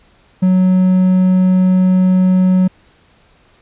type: tone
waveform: triangle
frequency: 185 Hz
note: F#3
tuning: in tune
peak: -6 dBFS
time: 0.42-2.68 s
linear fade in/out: 10 ms
effects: pink hiss -51 dBFS RMS until 3.61 s + resampled to 8000 Hz